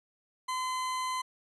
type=tone; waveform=40% pulse; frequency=1024 Hz; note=C6; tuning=38 cents flat; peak=-30 dBFS; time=0.48-1.22 s; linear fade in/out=10 ms; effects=resampled to 24000 Hz